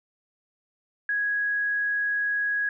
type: tone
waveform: sine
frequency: 1661.2 Hz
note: G#6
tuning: in tune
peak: -23 dBFS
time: 1.09-2.69 s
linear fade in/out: 2 ms
effects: none